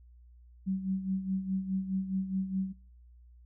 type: tone with tremolo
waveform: sine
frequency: 190.3 Hz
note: F#3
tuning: 49 cents sharp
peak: -27 dBFS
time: 0.66-2.73 s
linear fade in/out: 20 ms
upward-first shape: sine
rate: 4.8 Hz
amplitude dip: 70%
effects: noise-tail reverb RT60 0.6 s tail -25 dB re dry + added 60 Hz sine -53 dBFS peak until 3.45 s